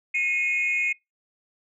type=tone pair together; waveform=sine; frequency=2159 / 2489 Hz; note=C#7 / D#7; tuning=-46 / 0 cents; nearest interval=major second; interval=246 cents; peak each=-23 dBFS; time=0.14-0.93 s; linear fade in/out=10 ms; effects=noise-tail reverb RT60 0.2 s tail -25 dB re dry + tanh soft clip ceiling -17 dBFS